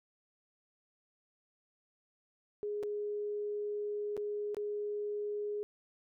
sine tone with dropouts, 415.3 Hz, G#4, in tune, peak -34 dBFS, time 2.63-5.63 s, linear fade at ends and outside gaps 0 ms, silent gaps 2.829-2.834 / 4.167-4.176 / 4.546-4.568 s, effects none

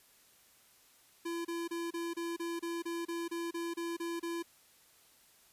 square tone bursts, 338.3 Hz, E4, 45 cents sharp, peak -36 dBFS, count 14, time 1.25-4.427 s, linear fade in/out 10 ms, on 200 ms, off 29 ms, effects white hiss -64 dBFS RMS until 5.52 s + resampled to 32000 Hz

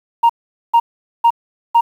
sine tone bursts, 932.3 Hz, A#5, in tune, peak -5 dBFS, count 4, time 0.23-1.81 s, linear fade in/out 10 ms, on 65 ms, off 440 ms, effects tanh soft clip ceiling -5 dBFS + 7-bit

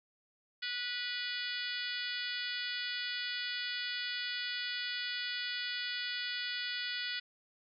harmonic tone, 490 Hz, B4, 14 cents flat, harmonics 3 / 4 / 5 / 6 / 7 / 8 / 9 / 10, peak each -42 / -42 / -46 / -44 / -42 / -48 / -43 / -47 dBFS, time 0.62-7.2 s, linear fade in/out 10 ms, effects none

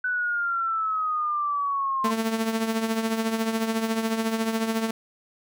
sine exponential sweep, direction down, 1500 to 1046.5 Hz, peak -23 dBFS, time 0.04-2.11 s, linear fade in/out 5 ms
sawtooth tone with tremolo, 223.9 Hz, A3, 30 cents sharp, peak -17 dBFS, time 2.04-4.91 s, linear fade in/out 5 ms, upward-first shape triangle, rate 14 Hz, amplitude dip 65%
effects none

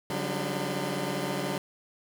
15% pulse tone cluster, 141.3 / 182 / 196.9 / 301.9 / 1020 Hz, C#3 / F#3 / G3 / D4 / C6, +34 / -28 / +8 / +48 / -44 cents, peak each -28 / -28 / -30 / -30 / -35 dBFS, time 0.1-1.58 s, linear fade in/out 2 ms, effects none

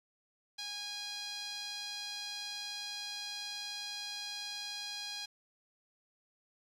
sawtooth tone with band-pass filter, 821 Hz, G#5, 20 cents flat, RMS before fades -42 dBFS, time 0.58-5.26 s, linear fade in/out 10 ms, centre 4400 Hz, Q 2.8, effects resampled to 32000 Hz + 10-bit

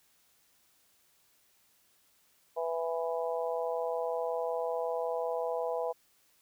harmonic tone, 165.4 Hz, E3, 6 cents sharp, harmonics 3 / 4 / 5 / 6, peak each -33 / -35 / -39 / -41 dBFS, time 2.56-5.93 s, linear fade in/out 20 ms, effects white hiss -68 dBFS RMS until 6.41 s

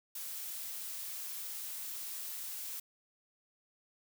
blue noise, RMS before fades -42 dBFS, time 0.15-2.8 s, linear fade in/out 5 ms, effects none

